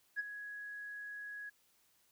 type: tone with ADSR envelope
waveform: sine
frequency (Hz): 1669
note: G#6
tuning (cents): +8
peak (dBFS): -31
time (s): 0.16-1.5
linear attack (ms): 34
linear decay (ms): 23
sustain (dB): -12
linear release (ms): 13
effects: tanh soft clip ceiling -29 dBFS + white hiss -72 dBFS RMS until 2.11 s